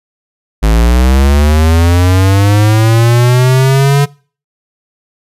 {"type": "linear sweep", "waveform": "square", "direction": "up", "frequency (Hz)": [52.4, 143.5], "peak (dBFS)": -6, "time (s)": [0.62, 4.06], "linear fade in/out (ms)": 20, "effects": ["noise-tail reverb RT60 0.4 s tail -23 dB re dry", "resampled to 32000 Hz"]}